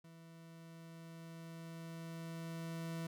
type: tone with level ramp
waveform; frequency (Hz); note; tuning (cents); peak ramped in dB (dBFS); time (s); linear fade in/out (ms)
40% pulse; 164.81; E3; 0; -55 to -39; 0.04-3.07; 5
effects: none